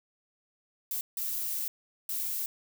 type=noise bursts at uneven times; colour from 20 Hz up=violet; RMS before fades=-33 dBFS; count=3; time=0.91-1.01 / 1.17-1.68 / 2.09-2.46 s; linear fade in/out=2 ms; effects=none